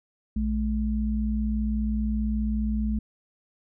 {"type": "tone pair together", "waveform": "sine", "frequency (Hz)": [59.34, 214.3], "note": ["A#1", "A3"], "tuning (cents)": [31, -45], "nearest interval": "octave + minor seventh", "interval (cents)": 2224, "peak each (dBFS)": -26, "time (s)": [0.36, 2.99], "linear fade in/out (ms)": 5, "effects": []}